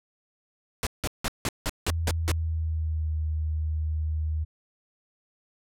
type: noise bursts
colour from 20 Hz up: pink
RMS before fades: -27 dBFS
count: 8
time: 0.83-2.316 s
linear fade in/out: 0 ms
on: 37 ms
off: 170 ms
type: tone with pitch glide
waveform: sine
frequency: 82.41 to 77.87 Hz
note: E2 to D#2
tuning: 0 to +2 cents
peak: -25 dBFS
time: 1.87-4.45 s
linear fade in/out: 20 ms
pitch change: -98 cents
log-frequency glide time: 2.09-3.15 s
effects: low-pass 12000 Hz 12 dB/octave